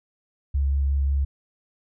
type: tone with vibrato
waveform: sine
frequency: 69.3 Hz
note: C#2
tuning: in tune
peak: -19 dBFS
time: 0.54-1.25 s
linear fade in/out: 10 ms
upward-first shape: square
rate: 5.5 Hz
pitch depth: 10 cents each way
effects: none